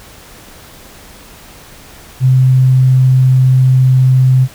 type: tone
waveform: sine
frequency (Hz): 129.6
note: C3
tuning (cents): -16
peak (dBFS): -5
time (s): 2.2-4.48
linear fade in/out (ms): 50
effects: pink hiss -37 dBFS RMS until 4.54 s